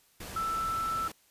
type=tone in noise; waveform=sine; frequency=1327 Hz; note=E6; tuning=11 cents sharp; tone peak=-29 dBFS; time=0.36-1.08 s; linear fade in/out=5 ms; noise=pink; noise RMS=-42 dBFS; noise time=0.2-1.12 s; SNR=+10 dB; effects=white hiss -65 dBFS RMS until 1.3 s + resampled to 32000 Hz